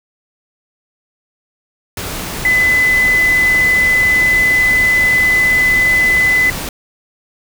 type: tone in noise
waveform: sine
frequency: 2012 Hz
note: B6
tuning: 32 cents sharp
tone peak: -9 dBFS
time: 2.45-6.5 s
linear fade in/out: 2 ms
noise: pink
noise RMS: -23 dBFS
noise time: 1.97-6.69 s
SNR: +11 dB
effects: none